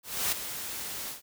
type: noise with ADSR envelope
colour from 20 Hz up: white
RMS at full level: -27 dBFS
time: 0.03-1.22 s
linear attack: 290 ms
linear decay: 12 ms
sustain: -10 dB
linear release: 130 ms
effects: none